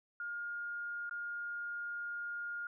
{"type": "tone with dropouts", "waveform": "sine", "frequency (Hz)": 1418, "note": "F6", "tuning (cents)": 26, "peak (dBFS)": -38, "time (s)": [0.2, 2.67], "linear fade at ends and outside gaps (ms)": 2, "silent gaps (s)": [1.095, 1.11], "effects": []}